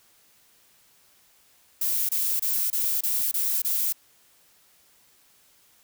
violet noise bursts, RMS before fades -25 dBFS, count 7, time 1.81-3.926 s, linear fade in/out 5 ms, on 280 ms, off 26 ms, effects white hiss -60 dBFS RMS until 5.83 s

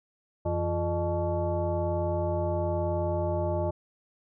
sine tone with frequency modulation, 349 Hz, F4, 1 cent flat, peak -25 dBFS, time 0.45-3.71 s, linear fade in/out 10 ms, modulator 259 Hz, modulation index 1.7, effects none

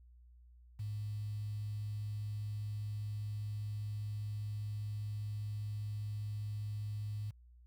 sine tone with quantisation, 105 Hz, G#2, 19 cents sharp, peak -37 dBFS, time 0.79-7.31 s, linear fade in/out 10 ms, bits 10, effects added 60 Hz sine -57 dBFS peak until 7.66 s

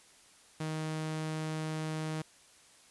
sawtooth tone, 156.8 Hz, D#3, 14 cents sharp, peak -30 dBFS, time 0.6-2.22 s, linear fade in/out 5 ms, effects white hiss -60 dBFS RMS until 2.9 s + resampled to 24000 Hz

